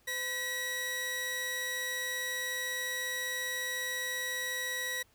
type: tone pair together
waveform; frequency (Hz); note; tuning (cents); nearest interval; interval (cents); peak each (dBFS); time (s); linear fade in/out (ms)
sawtooth; 510 / 1925.5; C5 / B6; -44 / -44; octave + major seventh; 2300; -40 / -30; 0.07-5.03; 10
effects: pink hiss -67 dBFS RMS until 5.14 s